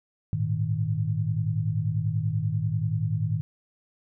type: chord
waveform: sine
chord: Ab suspended second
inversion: none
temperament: equal with one note detuned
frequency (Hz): 103.83 / 114.14 / 155.56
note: Ab2 / Bb2 / Eb3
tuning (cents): 0 / -36 / 0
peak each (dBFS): -28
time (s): 0.33-3.41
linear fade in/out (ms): 0
effects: none